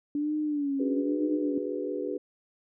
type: tone with vibrato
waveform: sine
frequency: 288.4 Hz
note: D4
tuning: 31 cents flat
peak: -26 dBFS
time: 0.15-1.58 s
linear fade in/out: 2 ms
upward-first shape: sine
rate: 1.1 Hz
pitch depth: 95 cents each way
type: chord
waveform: sine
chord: G# half-diminished seventh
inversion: second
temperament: equal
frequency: 293.7 / 370 / 415.3 / 493.9 Hz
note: D4 / F#4 / G#4 / B4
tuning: 0 / 0 / 0 / 0 cents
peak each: -35 dBFS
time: 0.79-2.18 s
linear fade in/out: 10 ms
effects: none